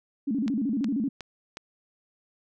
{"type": "tone with vibrato", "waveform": "sine", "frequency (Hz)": 246.9, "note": "B3", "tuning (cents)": 0, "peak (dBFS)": -24, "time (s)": [0.27, 1.09], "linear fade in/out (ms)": 10, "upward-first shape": "square", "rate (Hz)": 13, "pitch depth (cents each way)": 220}
{"type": "click train", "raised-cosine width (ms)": 0.2, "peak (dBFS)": -20, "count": 4, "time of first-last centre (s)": [0.48, 1.571], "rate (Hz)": 2.75}
{"effects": []}